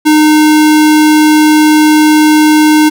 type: tone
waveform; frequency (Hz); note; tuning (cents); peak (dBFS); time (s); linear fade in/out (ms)
square; 306; D#4; -29; -4; 0.05-2.9; 20
effects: none